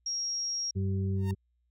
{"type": "tone", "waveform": "sine", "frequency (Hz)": 5600, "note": "F8", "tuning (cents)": 4, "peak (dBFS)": -30, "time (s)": [0.06, 0.71], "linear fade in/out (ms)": 5}
{"type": "harmonic tone", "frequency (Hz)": 96.5, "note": "G2", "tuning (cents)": -27, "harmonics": [1, 2, 4], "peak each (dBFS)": [-28, -34, -40], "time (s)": [0.75, 1.35], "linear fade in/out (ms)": 20}
{"type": "tone with exponential growth", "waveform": "sawtooth", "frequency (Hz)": 919, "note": "A#5", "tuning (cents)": -25, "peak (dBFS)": -35, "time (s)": [1.15, 1.31], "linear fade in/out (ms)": 2, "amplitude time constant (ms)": 34}
{"effects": ["added 60 Hz sine -70 dBFS peak until 1.7 s"]}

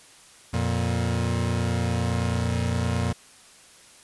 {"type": "tone pair together", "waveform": "30% pulse", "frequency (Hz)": [88.3, 117.87], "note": ["F2", "A#2"], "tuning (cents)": [20, 20], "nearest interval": "perfect fourth", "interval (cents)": 500, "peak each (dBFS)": -23, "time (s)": [0.53, 3.13], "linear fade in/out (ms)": 10, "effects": ["white hiss -51 dBFS RMS until 4.03 s", "resampled to 24000 Hz"]}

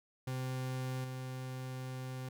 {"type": "tone with level steps", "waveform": "40% pulse", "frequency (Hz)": 129.2, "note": "C3", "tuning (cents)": -21, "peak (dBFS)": [-35, -39], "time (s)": [0.27, 2.29], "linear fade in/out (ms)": 5, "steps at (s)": 1.04, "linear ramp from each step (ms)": 5, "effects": []}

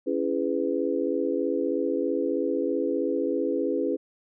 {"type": "chord", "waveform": "sine", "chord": "C# minor seventh", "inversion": "none", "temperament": "just", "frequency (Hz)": [277.2, 332.6, 415.8, 498.9], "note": ["C#4", "E4", "G#4", "B4"], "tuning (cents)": [0, 16, 2, 17], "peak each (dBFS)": -29, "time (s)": [0.06, 3.97], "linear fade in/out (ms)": 20, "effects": []}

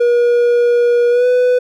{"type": "tone with pitch glide", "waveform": "triangle", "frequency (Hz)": [479.6, 497.4], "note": ["A#4", "B4"], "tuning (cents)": [49, 12], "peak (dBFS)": -7, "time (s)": [0, 1.59], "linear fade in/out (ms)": 10, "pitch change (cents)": 63, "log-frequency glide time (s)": [1.1, 1.26], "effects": []}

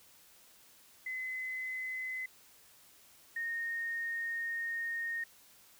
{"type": "tone pair in turn", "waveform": "sine", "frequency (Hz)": [2033, 1848.9], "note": ["B6", "A#6"], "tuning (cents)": [50, -15], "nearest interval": "major second", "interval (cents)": 165, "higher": "first", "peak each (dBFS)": [-36, -34], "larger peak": "second", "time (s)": [[1.06, 2.26], [3.36, 5.24]], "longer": "second", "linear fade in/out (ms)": 5, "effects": ["white hiss -61 dBFS RMS until 5.79 s"]}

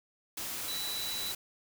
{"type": "tone in noise", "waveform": "sine", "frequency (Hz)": 3951, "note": "B7", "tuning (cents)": 0, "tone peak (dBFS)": -36, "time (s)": [0.68, 1.32], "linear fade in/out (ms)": 5, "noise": "white", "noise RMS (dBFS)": -38, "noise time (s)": [0.37, 1.35], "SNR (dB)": -1, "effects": []}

